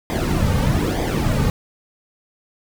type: noise with flanger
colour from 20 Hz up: brown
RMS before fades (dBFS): -19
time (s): 0.1-1.5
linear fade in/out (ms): 0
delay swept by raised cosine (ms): 0.71 to 3.01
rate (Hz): 1.1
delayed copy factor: -0.75
effects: none

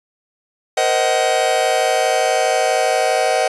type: chord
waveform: 45% pulse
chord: C half-diminished seventh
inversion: third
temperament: just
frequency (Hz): 470.9 / 523.3 / 627.9 / 753.5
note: Bb4 / C5 / Eb5 / Gb5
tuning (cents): +18 / 0 / +16 / +31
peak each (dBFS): -23 / -21 / -19 / -18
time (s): 0.77-3.48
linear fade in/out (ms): 5
effects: resampled to 24000 Hz

